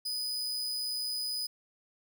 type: tone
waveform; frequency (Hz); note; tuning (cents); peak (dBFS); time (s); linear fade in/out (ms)
40% pulse; 4981; D#8; +1; -31; 0.05-1.47; 10
effects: none